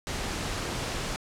pink noise, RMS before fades -32 dBFS, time 0.07-1.16 s, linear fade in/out 0 ms, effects low-pass 8000 Hz 12 dB/octave

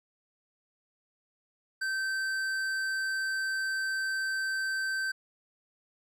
sine tone with tanh clipping, 1551 Hz, G6, 19 cents flat, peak -31 dBFS, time 1.81-5.12 s, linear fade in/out 10 ms, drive 13 dB, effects none

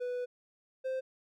triangle tone pair in turn, 493.9 / 522.1 Hz, B4 / C5, 0 / -4 cents, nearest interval minor second, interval 96 cents, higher second, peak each -31 / -30 dBFS, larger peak second, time 0-0.26 / 0.84-1.01 s, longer first, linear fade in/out 20 ms, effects none

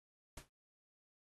pink noise with exponential decay, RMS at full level -45 dBFS, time 0.37-0.49 s, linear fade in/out 5 ms, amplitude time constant 26 ms, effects AAC 32 kbps

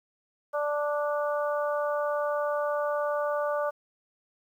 harmonic tone, 293.7 Hz, D4, in tune, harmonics 2 / 3 / 4 / 5, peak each -27 / -36 / -33 / -38 dBFS, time 0.53-3.71 s, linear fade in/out 20 ms, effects 10-bit

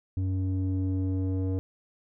square tone with low-pass filter sweep, 94 Hz, F#2, 28 cents sharp, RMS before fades -28 dBFS, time 0.17-1.59 s, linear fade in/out 0 ms, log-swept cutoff 210 to 420 Hz, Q 2, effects none

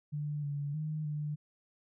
sine tone with pitch steps, 148 / 143.7 / 154.2 / 149.3 Hz, D3 / D3 / D#3 / D3, +14 / -37 / -15 / +29 cents, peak -33 dBFS, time 0.12-1.36 s, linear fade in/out 20 ms, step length 310 ms, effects none

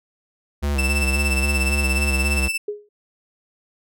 square tone with vibrato, 69.6 Hz, C#2, 8 cents sharp, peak -20 dBFS, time 0.62-2.49 s, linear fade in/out 20 ms, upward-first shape square, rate 3.7 Hz, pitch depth 56 cents each way
40% pulse tone with tremolo, 2651 Hz, E7, 9 cents sharp, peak -18 dBFS, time 0.78-2.58 s, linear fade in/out 10 ms, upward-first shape sine, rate 17 Hz, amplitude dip 65%
sine tone with exponential decay, 415.3 Hz, G#4, in tune, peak -20 dBFS, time 2.68-2.89 s, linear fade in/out 5 ms, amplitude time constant 45 ms
effects none

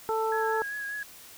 harmonic tone, 442.5 Hz, A4, 10 cents sharp, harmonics 1 / 2 / 3, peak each -28 / -29 / -34 dBFS, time 0.09-0.62 s, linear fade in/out 0 ms
sine tone with vibrato, 1664 Hz, G#6, 3 cents sharp, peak -32 dBFS, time 0.32-1.03 s, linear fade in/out 2 ms, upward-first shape triangle, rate 5.1 Hz, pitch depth 33 cents each way
effects white hiss -49 dBFS RMS until 1.37 s

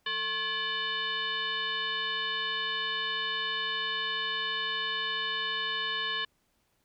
sine tone with frequency modulation, 2349 Hz, D7, in tune, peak -29 dBFS, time 0.06-6.25 s, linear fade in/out 5 ms, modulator 634 Hz, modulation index 2.1, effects pink hiss -73 dBFS RMS until 6.84 s

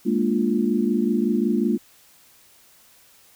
sine chord, Bb dominant seventh, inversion third, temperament equal, 207.7 / 233.1 / 293.7 / 349.2 Hz, Ab3 / Bb3 / D4 / F4, 0 / 0 / 0 / 0 cents, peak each -23 / -22 / -27 / -25 dBFS, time 0.05-1.78 s, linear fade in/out 20 ms, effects white hiss -54 dBFS RMS until 3.35 s

